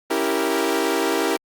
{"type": "chord", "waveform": "sawtooth", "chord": "C# diminished seventh", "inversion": "none", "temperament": "equal with one note detuned", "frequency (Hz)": [278.5, 329.6, 392, 466.2], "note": ["C#4", "E4", "G4", "Bb4"], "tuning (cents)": [8, 0, 0, 0], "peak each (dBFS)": [-24, -20, -20, -21], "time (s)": [0.1, 1.37], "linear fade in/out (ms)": 10, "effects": ["Opus 32 kbps"]}